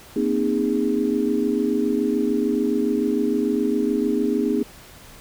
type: tone cluster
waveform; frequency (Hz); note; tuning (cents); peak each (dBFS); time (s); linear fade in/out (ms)
sine; 235.3 / 262.2 / 308 / 410.1; A#3 / C4 / D#4 / G#4; +16 / +4 / -17 / -22; -24; 0.16-4.63; 5
effects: pink hiss -45 dBFS RMS until 5.2 s